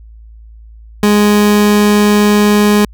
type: tone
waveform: 30% pulse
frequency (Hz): 207.7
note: G#3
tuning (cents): 0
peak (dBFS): -4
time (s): 1.03-2.85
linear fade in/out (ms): 2
effects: added 55 Hz sine -33 dBFS peak until 2.93 s